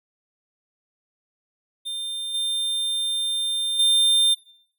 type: tone with level steps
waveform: square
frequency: 3600 Hz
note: A7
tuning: 39 cents sharp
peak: -28 / -23 / -16 dBFS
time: 1.85-4.35 s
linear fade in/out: 20 ms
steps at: 2.34 / 3.79 s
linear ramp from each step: 5 ms
effects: noise-tail reverb RT60 0.7 s tail -21 dB re dry